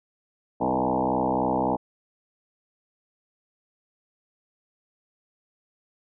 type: tone with frequency modulation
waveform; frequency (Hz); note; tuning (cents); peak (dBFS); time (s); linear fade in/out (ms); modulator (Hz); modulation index
sine; 554.4; C#5; 0; -21; 0.6-1.77; 20; 63.5; 5.9
effects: none